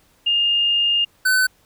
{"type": "tone pair in turn", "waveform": ["sine", "square"], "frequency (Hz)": [2824, 1513.3], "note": ["F7", "F#6"], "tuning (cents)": [19, 39], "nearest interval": "major seventh", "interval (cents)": 1080, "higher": "first", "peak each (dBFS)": [-15, -15], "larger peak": "neither", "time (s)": [[0.26, 1.05], [1.25, 1.47]], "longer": "first", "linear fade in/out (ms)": 10, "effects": ["pink hiss -58 dBFS RMS until 1.65 s"]}